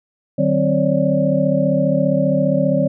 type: tone cluster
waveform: sine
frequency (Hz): 152.5 / 189.3 / 261.9 / 549 / 584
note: D#3 / F#3 / C4 / C#5 / D5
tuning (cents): -34 / +40 / +2 / -17 / -10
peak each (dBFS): -20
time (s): 0.38-2.88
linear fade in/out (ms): 10
effects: none